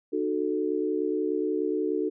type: chord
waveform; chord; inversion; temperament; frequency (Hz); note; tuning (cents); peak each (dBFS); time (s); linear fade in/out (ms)
sine; D# diminished; none; equal with one note detuned; 303.3 / 370 / 440; D#4 / F#4 / A4; -44 / 0 / 0; -29; 0.12-2.1; 20
effects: none